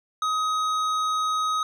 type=tone with hard clipping; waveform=sine; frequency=1260 Hz; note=D#6; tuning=21 cents sharp; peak=-24 dBFS; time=0.22-1.63 s; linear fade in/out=2 ms; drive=10 dB; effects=none